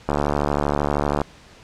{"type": "click train", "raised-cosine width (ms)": 1, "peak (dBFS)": -6, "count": 83, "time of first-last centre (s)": [0.09, 1.216], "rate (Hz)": 72.8, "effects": ["pink hiss -47 dBFS RMS until 1.63 s", "low-pass 6000 Hz 12 dB/octave"]}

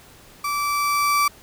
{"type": "tone with level ramp", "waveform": "35% pulse", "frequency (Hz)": 1161, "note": "D6", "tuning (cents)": -20, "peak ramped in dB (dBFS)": [-21, -14], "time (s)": [0.44, 1.28], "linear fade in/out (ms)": 5, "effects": ["pink hiss -48 dBFS RMS until 1.42 s"]}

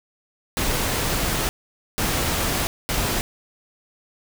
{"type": "noise bursts at uneven times", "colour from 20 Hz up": "pink", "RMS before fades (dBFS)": -23, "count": 3, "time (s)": [[0.57, 1.49], [1.98, 2.67], [2.89, 3.21]], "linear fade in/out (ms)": 0, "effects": []}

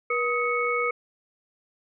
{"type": "tone cluster", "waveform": "sine", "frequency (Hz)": [481.6, 1261, 2213], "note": ["B4", "D#6", "C#7"], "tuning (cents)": [-44, 23, -3], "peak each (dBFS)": -27, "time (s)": [0.1, 0.91], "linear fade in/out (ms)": 5, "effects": []}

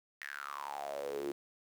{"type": "tone with high-pass filter sweep", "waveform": "sawtooth", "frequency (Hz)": 71, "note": "C#2", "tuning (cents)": 42, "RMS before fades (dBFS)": -41, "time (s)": [0.21, 1.32], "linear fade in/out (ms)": 5, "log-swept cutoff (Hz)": [1900, 330], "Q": 8.9, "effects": ["10-bit"]}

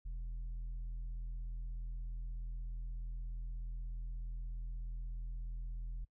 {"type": "tone with tanh clipping", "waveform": "sine", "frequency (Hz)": 41.63, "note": "E1", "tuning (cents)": 18, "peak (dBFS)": -40, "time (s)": [0.05, 6.05], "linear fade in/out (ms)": 10, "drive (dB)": 4, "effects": ["noise-tail reverb RT60 0.1 s tail -26 dB re dry"]}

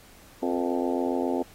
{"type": "harmonic tone with a mistuned harmonic", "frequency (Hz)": 87.31, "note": "F2", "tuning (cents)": 0, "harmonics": [3, 4, 5, 6, 7, 8, 9, 10], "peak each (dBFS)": [-28, -30, -32, -34, -35, -36, -37, -38], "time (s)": [0.42, 1.43], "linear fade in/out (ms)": 10, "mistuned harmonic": 6, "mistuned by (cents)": -59, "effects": ["pink hiss -53 dBFS RMS until 1.54 s", "AAC 48 kbps"]}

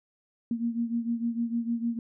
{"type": "beating tone pair", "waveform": "sine", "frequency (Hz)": [231.9, 238.5], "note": ["A#3", "A#3"], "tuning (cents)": [-9, 40], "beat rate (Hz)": 6.6, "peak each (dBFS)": [-28, -32], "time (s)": [0.51, 1.99], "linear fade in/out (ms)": 2, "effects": []}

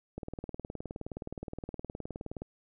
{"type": "click train", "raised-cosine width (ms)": 2, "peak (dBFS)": -25, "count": 44, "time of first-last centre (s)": [0.18, 2.42], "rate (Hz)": 19.2, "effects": []}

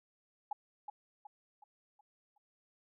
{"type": "tone with echo", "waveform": "sine", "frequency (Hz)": 830.6, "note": "G#5", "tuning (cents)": 0, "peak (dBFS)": -33, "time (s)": [0.51, 0.53], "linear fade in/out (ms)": 5, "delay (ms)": 370, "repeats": 5, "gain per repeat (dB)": -7, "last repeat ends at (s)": 2.38, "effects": []}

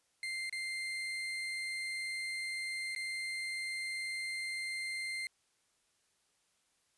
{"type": "tone with dropouts", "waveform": "35% pulse", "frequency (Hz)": 2093, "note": "C7", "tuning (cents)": 0, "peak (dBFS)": -35, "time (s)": [0.23, 5.27], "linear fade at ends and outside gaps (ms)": 1, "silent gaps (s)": [[0.496, 0.526], [2.95, 2.961]], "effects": ["white hiss -75 dBFS RMS until 6.97 s", "resampled to 24000 Hz"]}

